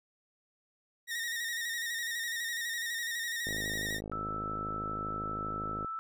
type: tone with vibrato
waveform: sawtooth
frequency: 1864.7 Hz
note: A#6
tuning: in tune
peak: -30 dBFS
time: 1.07-4.01 s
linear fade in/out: 50 ms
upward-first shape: square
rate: 12 Hz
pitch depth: 39 cents each way
type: click train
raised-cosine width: 2 ms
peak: -27 dBFS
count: 126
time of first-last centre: 3.47-5.846 s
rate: 52.6 Hz
type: tone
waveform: sine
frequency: 1318.5 Hz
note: E6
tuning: in tune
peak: -35 dBFS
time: 4.12-5.99 s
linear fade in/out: 0 ms
effects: none